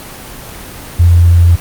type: tone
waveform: sine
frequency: 86 Hz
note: F2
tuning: 26 cents flat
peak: -3 dBFS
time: 0.99-1.56 s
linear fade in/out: 10 ms
effects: pink hiss -29 dBFS RMS until 1.6 s + Opus 24 kbps